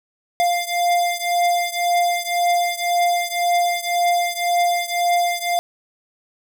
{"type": "beating tone pair", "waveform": "square", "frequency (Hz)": [698.5, 700.4], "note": ["F5", "F5"], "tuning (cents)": [0, 5], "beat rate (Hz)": 1.9, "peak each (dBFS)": [-20, -22], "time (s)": [0.4, 5.59], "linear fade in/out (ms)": 0, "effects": []}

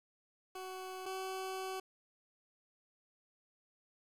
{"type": "tone pair in turn", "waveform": "20% pulse", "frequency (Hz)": [373.6, 378.4], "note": ["F#4", "F#4"], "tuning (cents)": [17, 39], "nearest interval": "unison", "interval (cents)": 22, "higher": "second", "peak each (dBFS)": [-38, -34], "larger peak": "second", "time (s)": [[0.55, 1.06], [1.06, 1.8]], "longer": "second", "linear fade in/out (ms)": 5, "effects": ["resampled to 32000 Hz", "10-bit"]}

